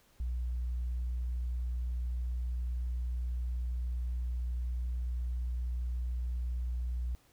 sine tone, 60.8 Hz, B1, 26 cents flat, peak -30 dBFS, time 0.2-7.15 s, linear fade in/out 0 ms, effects tanh soft clip ceiling -29 dBFS + pink hiss -66 dBFS RMS until 7.32 s

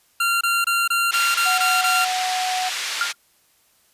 25% pulse tone bursts, 1383 Hz, F6, 17 cents flat, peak -14 dBFS, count 8, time 0.2-2.048 s, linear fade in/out 5 ms, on 210 ms, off 24 ms
pink band-pass noise, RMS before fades -27 dBFS, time 1.11-3.13 s, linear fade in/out 20 ms, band 1800 to 6300 Hz, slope 12 dB/octave
sine tone, 740 Hz, F#5, in tune, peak -22 dBFS, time 1.45-2.7 s, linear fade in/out 20 ms
sine tone with exponential decay, 1400 Hz, F6, 4 cents sharp, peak -15 dBFS, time 3.01-3.15 s, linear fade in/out 2 ms, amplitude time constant 29 ms
effects white hiss -60 dBFS RMS until 3.93 s + resampled to 32000 Hz

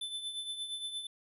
square tone with tremolo, 3520 Hz, A7, in tune, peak -35 dBFS, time 0.01-1.07 s, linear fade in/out 5 ms, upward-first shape triangle, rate 8.6 Hz, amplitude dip 65%, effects resampled to 32000 Hz

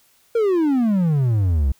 triangle exponential sweep, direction down, 475.5 to 63.6 Hz, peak -13 dBFS, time 0.35-1.72 s, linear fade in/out 5 ms, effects white hiss -58 dBFS RMS until 1.79 s

